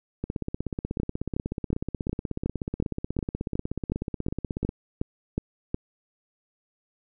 two click trains, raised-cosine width 3 ms, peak -13 / -16 dBFS, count 14 / 74, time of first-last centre 1-5.745 / 0.24-4.691 s, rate 2.74 / 16.4 Hz, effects none

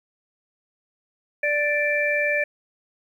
harmonic tone, 587.3 Hz, D5, in tune, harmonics 1 / 3 / 4, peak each -24 / -24 / -24 dBFS, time 1.43-2.44 s, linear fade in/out 5 ms, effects 9-bit

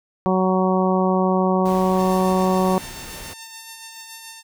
harmonic tone, 186.6 Hz, F#3, 15 cents sharp, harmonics 1 / 2 / 3 / 4 / 5 / 6, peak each -19 / -22 / -24 / -25 / -26 / -27 dBFS, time 0.26-2.78 s, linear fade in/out 0 ms
pink noise, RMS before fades -37 dBFS, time 1.65-3.34 s, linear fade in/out 10 ms
5% pulse tone with tremolo, 902 Hz, A5, 43 cents sharp, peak -23 dBFS, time 1.96-4.43 s, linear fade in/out 50 ms, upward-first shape sine, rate 7 Hz, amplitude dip 35%
effects none

